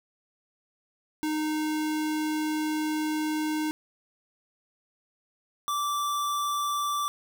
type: tone pair in turn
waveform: square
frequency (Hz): 308.1 / 1166.9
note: D#4 / D6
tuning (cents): -17 / -11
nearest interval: octave + major seventh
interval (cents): 2306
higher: second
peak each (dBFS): -27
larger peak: neither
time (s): 1.23-3.71 / 5.68-7.08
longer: first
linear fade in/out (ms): 0
effects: none

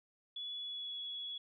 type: tone with pitch glide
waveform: sine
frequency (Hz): 3411 to 3372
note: G#7 to G#7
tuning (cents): +46 to +26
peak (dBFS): -40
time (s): 0.36-1.38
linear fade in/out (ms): 5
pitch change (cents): -20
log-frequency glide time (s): 0.56-0.98
effects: none

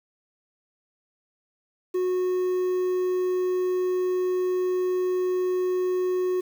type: tone with quantisation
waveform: triangle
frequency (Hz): 365.9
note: F#4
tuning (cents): -19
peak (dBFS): -20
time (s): 1.94-6.41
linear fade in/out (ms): 10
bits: 8
effects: none

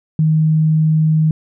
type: tone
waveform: sine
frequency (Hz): 156.8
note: D#3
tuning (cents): +14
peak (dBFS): -10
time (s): 0.19-1.31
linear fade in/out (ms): 2
effects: none

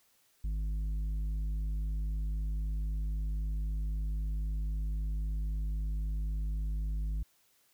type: tone with tanh clipping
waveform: sine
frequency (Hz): 51.91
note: G#1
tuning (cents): 0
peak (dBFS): -32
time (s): 0.44-7.23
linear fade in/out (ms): 5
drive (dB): 7
effects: white hiss -69 dBFS RMS until 7.73 s

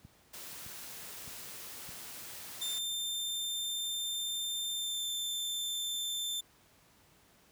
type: click train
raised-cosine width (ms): 5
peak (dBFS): -38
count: 4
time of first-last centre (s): 0.05-1.89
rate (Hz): 1.63
type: noise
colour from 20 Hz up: white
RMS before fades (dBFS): -46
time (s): 0.33-2.79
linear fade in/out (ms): 10
type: tone with pitch glide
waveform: sawtooth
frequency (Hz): 3586 to 3557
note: A7 to A7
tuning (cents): +32 to +18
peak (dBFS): -31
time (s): 2.61-6.41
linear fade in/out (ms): 10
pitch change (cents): -14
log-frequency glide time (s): 4.74-5.07
effects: pink hiss -64 dBFS RMS until 7.51 s + high-pass 60 Hz 12 dB/octave

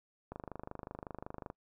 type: click train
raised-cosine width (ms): 1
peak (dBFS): -28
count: 31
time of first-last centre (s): 0.32-1.501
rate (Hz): 25.4
effects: noise-tail reverb RT60 0.1 s tail -26 dB re dry

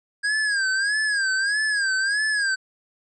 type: tone with vibrato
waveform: square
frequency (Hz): 1630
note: G#6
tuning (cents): -33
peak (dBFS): -21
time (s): 0.23-2.56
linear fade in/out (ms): 20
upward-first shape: sine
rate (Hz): 1.6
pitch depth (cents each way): 110
effects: resampled to 22050 Hz

